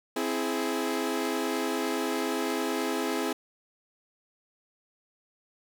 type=chord; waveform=sawtooth; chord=C augmented; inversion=none; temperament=equal with one note detuned; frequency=261.6 / 329.6 / 419.2 Hz; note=C4 / E4 / G#4; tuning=0 / 0 / +16 cents; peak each=-28 dBFS; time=0.16-3.33 s; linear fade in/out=5 ms; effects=none